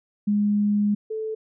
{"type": "tone pair in turn", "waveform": "sine", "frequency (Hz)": [206.6, 437.8], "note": ["G#3", "A4"], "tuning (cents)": [-9, -9], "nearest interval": "octave + minor second", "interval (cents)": 1300, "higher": "second", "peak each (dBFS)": [-18, -26], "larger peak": "first", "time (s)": [[0.27, 0.95], [1.1, 1.35]], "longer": "first", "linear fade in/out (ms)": 10, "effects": []}